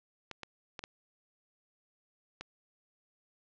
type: clicks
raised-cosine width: 0.2 ms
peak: -23 dBFS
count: 5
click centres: 0.313 / 0.433 / 0.792 / 0.839 / 2.41 s
effects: low-pass 5000 Hz 12 dB/octave